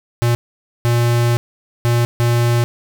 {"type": "tone bursts at uneven times", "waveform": "square", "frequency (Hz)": 119, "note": "A#2", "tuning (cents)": 36, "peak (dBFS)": -13, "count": 4, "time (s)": [[0.22, 0.35], [0.85, 1.37], [1.85, 2.05], [2.2, 2.64]], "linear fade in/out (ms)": 0, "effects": []}